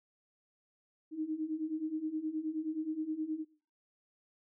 sine beating tone pair, 306.9 / 316.4 Hz, D#4 / D#4, -24 / +29 cents, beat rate 9.5 Hz, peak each -39 / -35 dBFS, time 1.11-3.45 s, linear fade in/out 50 ms, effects noise-tail reverb RT60 0.4 s tail -17 dB re dry

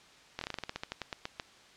slowing click train, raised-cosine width 0.2 ms, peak -18 dBFS, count 16, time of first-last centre 0.39-1.398 s, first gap 23 ms, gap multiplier 1.14, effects white hiss -57 dBFS RMS until 1.76 s + low-pass 5000 Hz 12 dB/octave

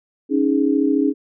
sine chord, C# suspended second, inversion none, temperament equal, 277.2 / 311.1 / 415.3 Hz, C#4 / D#4 / G#4, 0 / 0 / 0 cents, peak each -17 / -19 / -22 dBFS, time 0.29-1.14 s, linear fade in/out 50 ms, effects none

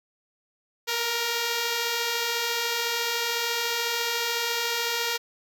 5% pulse beating tone pair, 456.2 / 470.2 Hz, A#4 / A#4, -37 / +15 cents, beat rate 14 Hz, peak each -23 / -14 dBFS, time 0.87-5.18 s, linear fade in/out 20 ms, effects none

